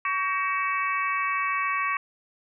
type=harmonic tone with a mistuned harmonic; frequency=376.1 Hz; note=F#4; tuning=28 cents sharp; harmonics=3 / 4 / 5 / 6 / 7; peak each=-26 / -37 / -32 / -31 / -33 dBFS; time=0.05-1.97 s; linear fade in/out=2 ms; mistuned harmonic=4; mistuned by=+77 cents; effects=none

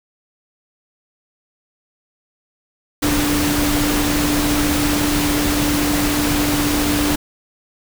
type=tone in noise; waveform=sine; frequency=293.7 Hz; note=D4; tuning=in tune; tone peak=-18 dBFS; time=3.02-7.16 s; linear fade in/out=10 ms; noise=pink; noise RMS=-20 dBFS; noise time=3.02-7.16 s; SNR=-1 dB; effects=none

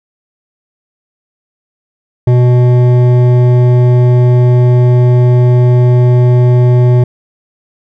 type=tone with hard clipping; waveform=sine; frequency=123.47 Hz; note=B2; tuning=in tune; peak=-6 dBFS; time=2.27-7.04 s; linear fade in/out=5 ms; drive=11 dB; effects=none

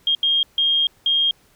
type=tone bursts at uneven times; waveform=sine; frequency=3229 Hz; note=G#7; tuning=49 cents flat; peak=-15 dBFS; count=4; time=0.07-0.15 / 0.23-0.43 / 0.58-0.87 / 1.06-1.31 s; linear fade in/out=2 ms; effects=pink hiss -57 dBFS RMS until 1.55 s

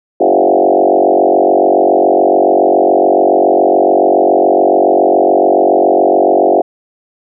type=tone with frequency modulation; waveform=sine; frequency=536 Hz; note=C5; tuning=42 cents sharp; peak=-6 dBFS; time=0.2-6.62 s; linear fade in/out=10 ms; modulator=47.1 Hz; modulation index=4.6; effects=none

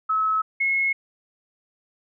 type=tone pair in turn; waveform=sine; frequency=1292 / 2173 Hz; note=E6 / C#7; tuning=-35 / -35 cents; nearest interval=major sixth; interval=900 cents; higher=second; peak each=-19 dBFS; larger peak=neither; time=0.09-0.42 / 0.6-0.93 s; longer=neither; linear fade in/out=10 ms; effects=none

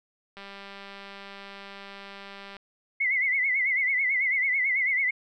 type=click train; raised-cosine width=0.3 ms; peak=-27 dBFS; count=436; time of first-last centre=0.37-2.567 s; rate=198 Hz
type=tone with vibrato; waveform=sine; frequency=2093 Hz; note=C7; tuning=in tune; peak=-22 dBFS; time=3-5.11 s; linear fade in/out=10 ms; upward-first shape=sine; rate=9.1 Hz; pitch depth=100 cents each way
effects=none

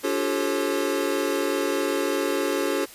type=tone cluster; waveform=square; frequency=287 / 350.2 / 390.2 / 435.1 / 541 Hz; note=D4 / F4 / G4 / A4 / C#5; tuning=-40 / +5 / -8 / -19 / -42 cents; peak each=-30 dBFS; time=0.03-2.86 s; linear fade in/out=20 ms; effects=white hiss -45 dBFS RMS until 2.94 s + resampled to 32000 Hz

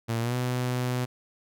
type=tone with pitch glide; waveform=sawtooth; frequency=115.3 to 125.01 Hz; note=A#2 to B2; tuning=-19 to +21 cents; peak=-22 dBFS; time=0.08-1.06 s; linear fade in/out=20 ms; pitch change=+140 cents; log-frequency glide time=0.2-0.35 s; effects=none

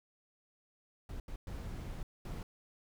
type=noise bursts at uneven times; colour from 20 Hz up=brown; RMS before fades=-42 dBFS; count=4; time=1.09-1.2 / 1.28-1.36 / 1.47-2.03 / 2.25-2.43 s; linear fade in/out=2 ms; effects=none

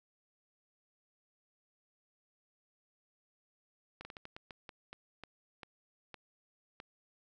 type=slowing click train; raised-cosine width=0.3 ms; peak=-30 dBFS; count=13; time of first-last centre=4.01-6.801 s; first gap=40 ms; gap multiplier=1.29; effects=none

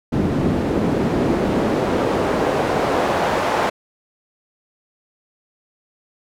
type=noise with band-pass filter sweep; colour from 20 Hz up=pink; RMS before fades=-19 dBFS; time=0.12-3.7 s; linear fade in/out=10 ms; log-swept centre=210 to 770 Hz; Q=1.1; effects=none

